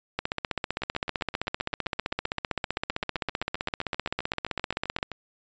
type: two click trains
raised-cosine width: 0.3 ms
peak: -11 / -18 dBFS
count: 76 / 34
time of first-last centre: 0.19-5.029 / 0.82-5.117 s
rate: 15.5 / 7.68 Hz
effects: resampled to 16000 Hz